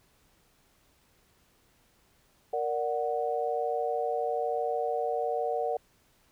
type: chord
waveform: sine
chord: Bb augmented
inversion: none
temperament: equal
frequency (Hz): 466.2 / 587.3 / 740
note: Bb4 / D5 / F#5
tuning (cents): 0 / 0 / 0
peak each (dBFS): -31 / -33 / -31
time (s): 2.53-5.77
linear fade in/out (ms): 5
effects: pink hiss -66 dBFS RMS until 6.31 s